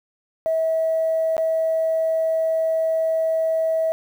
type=tone with dropouts; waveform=sine; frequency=646 Hz; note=E5; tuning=35 cents flat; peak=-17 dBFS; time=0.46-3.92 s; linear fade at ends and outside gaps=0 ms; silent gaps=1.367-1.38 s; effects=tanh soft clip ceiling -13 dBFS + 8-bit